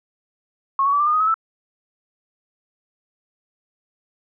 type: tone with pitch steps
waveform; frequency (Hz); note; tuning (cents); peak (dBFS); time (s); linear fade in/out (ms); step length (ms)
sine; 1091 / 1121 / 1151.9 / 1183.6 / 1216.1 / 1249.6 / 1284 / 1319.3; C#6 / C#6 / D6 / D6 / D#6 / D#6 / E6 / E6; -28 / +19 / -34 / +13 / -40 / +7 / -46 / +1; -15; 0.79-1.342; 2; 69
effects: none